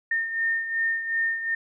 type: beating tone pair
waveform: sine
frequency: 1821 / 1823.7 Hz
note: A#6 / A#6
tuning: -41 / -38 cents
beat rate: 2.7 Hz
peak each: -24 / -31 dBFS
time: 0.11-1.55 s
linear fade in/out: 5 ms
effects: none